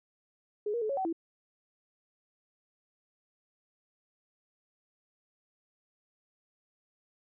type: tone with pitch steps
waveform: sine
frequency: 418.3 / 472.8 / 431.6 / 555 / 760 / 330.9 Hz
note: G#4 / A#4 / A4 / C#5 / F#5 / E4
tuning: +12 / +24 / -33 / +2 / +46 / +7 cents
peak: -29 dBFS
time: 0.66-1.128 s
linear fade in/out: 5 ms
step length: 78 ms
effects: none